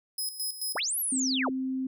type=tone with tremolo; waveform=15% pulse; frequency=5100 Hz; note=D#8; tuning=42 cents sharp; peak=-24 dBFS; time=0.18-0.8 s; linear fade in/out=5 ms; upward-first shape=square; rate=4.6 Hz; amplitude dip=70%
type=linear two-way sweep; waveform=sine; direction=up then down; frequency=130 to 12000 to 130 Hz; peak=-27 dBFS; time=0.75-1.5 s; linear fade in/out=10 ms; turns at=0.99 s
type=tone; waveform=sine; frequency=261.6 Hz; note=C4; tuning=in tune; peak=-28 dBFS; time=1.12-1.87 s; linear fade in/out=5 ms
effects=none